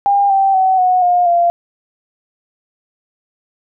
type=tone with pitch steps; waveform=sine; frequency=803 / 779.2 / 756.2 / 733.8 / 712.1 / 691 Hz; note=G5 / G5 / F#5 / F#5 / F5 / F5; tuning=+41 / -11 / +38 / -15 / +33 / -19 cents; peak=-9 dBFS; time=0.06-1.5 s; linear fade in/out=0 ms; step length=240 ms; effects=none